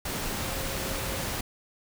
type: tone in noise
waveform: sine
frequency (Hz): 538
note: C5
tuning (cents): +48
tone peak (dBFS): -41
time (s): 0.44-1.24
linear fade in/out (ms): 5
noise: pink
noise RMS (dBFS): -32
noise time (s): 0.05-1.41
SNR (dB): -12
effects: none